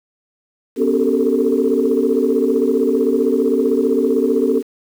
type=tone cluster; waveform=sine; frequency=247 / 280.8 / 385.7 / 436.8 / 452.3 Hz; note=B3 / C#4 / G4 / A4 / A4; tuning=0 / +22 / -28 / -13 / +48 cents; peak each=-19 dBFS; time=0.76-4.63 s; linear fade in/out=50 ms; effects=tanh soft clip ceiling -4 dBFS + 7-bit